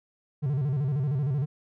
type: tone with vibrato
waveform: triangle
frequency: 138.59 Hz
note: C#3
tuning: in tune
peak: -22 dBFS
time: 0.42-1.46 s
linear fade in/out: 20 ms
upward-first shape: square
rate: 13 Hz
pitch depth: 130 cents each way
effects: none